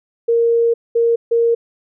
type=tone bursts at uneven times; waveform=sine; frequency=465.3 Hz; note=A#4; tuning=3 cents flat; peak=-11 dBFS; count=3; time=0.28-0.74 / 0.95-1.16 / 1.31-1.55 s; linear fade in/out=10 ms; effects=none